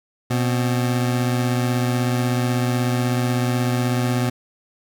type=tone pair together; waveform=25% pulse; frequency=122.68 / 261.6 Hz; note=B2 / C4; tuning=-11 / 0 cents; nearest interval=octave + minor second; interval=1311 cents; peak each=-15 / -25 dBFS; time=0.3-4.3 s; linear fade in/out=10 ms; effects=none